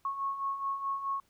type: beating tone pair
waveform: sine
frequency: 1095 / 1099.7 Hz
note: C#6 / C#6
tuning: -22 / -14 cents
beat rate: 4.7 Hz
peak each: -39 / -32 dBFS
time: 0.05-1.2 s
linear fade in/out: 2 ms
effects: pink hiss -70 dBFS RMS until 1.29 s